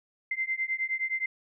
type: beating tone pair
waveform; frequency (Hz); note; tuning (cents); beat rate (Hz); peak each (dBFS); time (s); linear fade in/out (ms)
sine; 2076 / 2085.6; C7 / C7; -14 / -6; 9.6; -31; 0.31-1.26; 5
effects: none